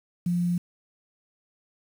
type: tone with quantisation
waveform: sine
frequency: 175.1 Hz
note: F3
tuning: 5 cents sharp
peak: -22 dBFS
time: 0.26-0.58 s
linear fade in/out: 5 ms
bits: 8
effects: none